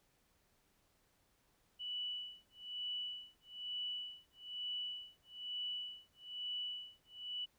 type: tone with tremolo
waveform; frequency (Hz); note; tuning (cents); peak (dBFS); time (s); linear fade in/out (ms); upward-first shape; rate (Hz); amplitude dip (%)
sine; 2960; F#7; 0; -38; 1.79-7.46; 20; sine; 1.1; 100
effects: pink hiss -75 dBFS RMS until 7.58 s